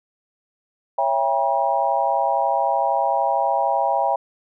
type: chord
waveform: sine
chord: C# diminished seventh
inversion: none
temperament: just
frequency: 554.4 / 665.2 / 798.3 / 957.9 Hz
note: C#5 / E5 / G5 / Bb5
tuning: 0 / +16 / +31 / +47 cents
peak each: -25 / -23 / -21 / -23 dBFS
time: 0.98-4.16 s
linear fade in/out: 5 ms
effects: none